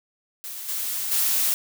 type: noise with level steps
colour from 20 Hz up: blue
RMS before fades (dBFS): -35 / -28 / -22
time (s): 0.44-1.54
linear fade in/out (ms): 0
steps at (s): 0.68 / 1.11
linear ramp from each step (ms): 10
effects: none